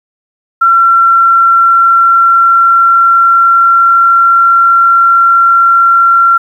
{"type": "tone with pitch glide", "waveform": "sine", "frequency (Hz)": [1359, 1367.7], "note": ["F6", "F6"], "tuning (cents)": [-48, -37], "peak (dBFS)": -3, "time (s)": [0.61, 6.38], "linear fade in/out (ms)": 10, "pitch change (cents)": 11, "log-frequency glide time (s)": [0.87, 4.41], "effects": ["7-bit"]}